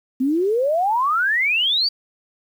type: exponential sweep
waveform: sine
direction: up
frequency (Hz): 249.9 to 4733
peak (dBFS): -16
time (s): 0.2-1.89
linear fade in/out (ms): 10
effects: 8-bit